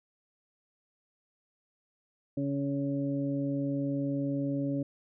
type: harmonic tone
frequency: 140 Hz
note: C#3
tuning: 18 cents sharp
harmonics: 1 / 2 / 3 / 4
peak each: -34 / -30 / -46 / -38 dBFS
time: 2.37-4.83 s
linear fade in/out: 5 ms
effects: none